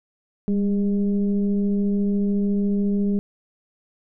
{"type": "tone with frequency modulation", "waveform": "sine", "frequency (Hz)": 200, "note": "G3", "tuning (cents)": 35, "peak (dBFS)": -18, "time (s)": [0.48, 3.19], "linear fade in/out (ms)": 0, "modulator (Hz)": 207, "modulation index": 0.6, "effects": []}